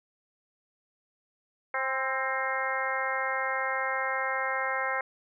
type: harmonic tone with a mistuned harmonic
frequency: 265.1 Hz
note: C4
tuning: 23 cents sharp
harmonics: 2 / 3 / 4 / 5 / 6 / 7 / 8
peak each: -35 / -35 / -35 / -35 / -35 / -35 / -35 dBFS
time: 1.74-5.01 s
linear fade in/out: 2 ms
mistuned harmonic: 4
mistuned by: -31 cents
effects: none